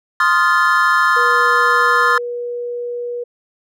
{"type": "chord", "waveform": "triangle", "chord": "F dominant seventh", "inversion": "second", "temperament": "equal with one note detuned", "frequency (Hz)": [1046.5, 1244.5, 1396.9, 1736.8], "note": ["C6", "Eb6", "F6", "A6"], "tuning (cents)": [0, 0, 0, -23], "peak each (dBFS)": -15, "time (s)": [0.2, 2.18], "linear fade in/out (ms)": 2}
{"type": "tone", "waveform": "sine", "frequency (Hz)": 482.4, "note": "B4", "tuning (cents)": -41, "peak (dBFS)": -21, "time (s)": [1.16, 3.24], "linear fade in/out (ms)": 10}
{"effects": []}